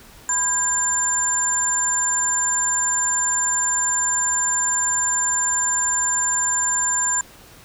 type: tone cluster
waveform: sine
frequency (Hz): 1003 / 1616 / 7190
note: B5 / G#6 / A8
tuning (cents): +26 / -48 / +36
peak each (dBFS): -27 / -27 / -19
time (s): 0.29-7.21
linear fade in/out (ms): 2
effects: pink hiss -46 dBFS RMS until 7.64 s